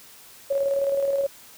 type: tone with tremolo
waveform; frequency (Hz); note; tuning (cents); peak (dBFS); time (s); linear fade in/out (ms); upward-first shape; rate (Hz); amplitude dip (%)
sine; 554.4; C#5; 0; -19; 0.5-1.27; 10; square; 19; 35
effects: white hiss -48 dBFS RMS until 1.57 s